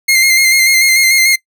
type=tone with vibrato; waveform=sawtooth; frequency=2114 Hz; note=C7; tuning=17 cents sharp; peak=-4 dBFS; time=0.08-1.36 s; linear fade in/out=10 ms; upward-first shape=square; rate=6.8 Hz; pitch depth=27 cents each way; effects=noise-tail reverb RT60 0.1 s tail -21 dB re dry